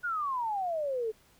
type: exponential sweep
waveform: sine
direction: down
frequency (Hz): 1480 to 425.4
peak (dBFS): -29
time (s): 0.03-1.12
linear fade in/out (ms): 20
effects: pink hiss -63 dBFS RMS until 1.39 s